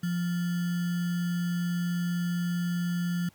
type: tone with sample-and-hold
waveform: sine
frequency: 174.61 Hz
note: F3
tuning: in tune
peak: -26 dBFS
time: 0.03-3.29 s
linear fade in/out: 5 ms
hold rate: 1575 Hz
effects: pink hiss -61 dBFS RMS until 3.34 s + high-pass 60 Hz 12 dB/octave